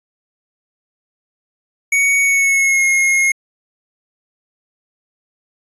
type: tone with pitch glide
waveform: square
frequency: 2235 to 2153 Hz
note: C#7 to C7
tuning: +14 to +49 cents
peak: -12 dBFS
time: 1.92-3.32 s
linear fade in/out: 5 ms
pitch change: -65 cents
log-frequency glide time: 2.21-2.84 s
effects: resampled to 24000 Hz